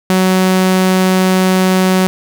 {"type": "tone", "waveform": "sawtooth", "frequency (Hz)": 186.5, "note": "F#3", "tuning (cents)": 14, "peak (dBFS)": -5, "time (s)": [0.1, 2.07], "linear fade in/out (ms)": 0, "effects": []}